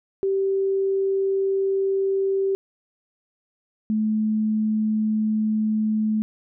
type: tone pair in turn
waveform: sine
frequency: 388.7 / 216.1 Hz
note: G4 / A3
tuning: -15 / -31 cents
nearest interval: minor seventh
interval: 1016 cents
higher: first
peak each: -19 / -19 dBFS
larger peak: neither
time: 0.23-2.55 / 3.9-6.22 s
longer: neither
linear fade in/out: 0 ms
effects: none